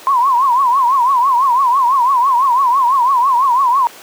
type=tone with vibrato; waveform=sine; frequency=1027 Hz; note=C6; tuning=33 cents flat; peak=-9 dBFS; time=0.07-3.87 s; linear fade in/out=0 ms; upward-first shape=triangle; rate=6 Hz; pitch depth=180 cents each way; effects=pink hiss -36 dBFS RMS until 4.02 s + high-pass 400 Hz 12 dB/octave